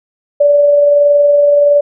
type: tone with amplitude modulation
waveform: sine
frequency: 579 Hz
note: D5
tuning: 25 cents flat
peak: -4 dBFS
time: 0.4-1.81 s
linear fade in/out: 10 ms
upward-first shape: sine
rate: 21.4 Hz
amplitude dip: 25%
effects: none